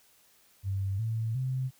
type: tone with pitch steps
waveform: sine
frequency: 97.3 / 112.42 / 129.88 Hz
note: G2 / A2 / C3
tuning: -12 / +38 / -12 cents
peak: -28 dBFS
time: 0.63-1.71 s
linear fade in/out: 50 ms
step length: 360 ms
effects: white hiss -63 dBFS RMS until 1.79 s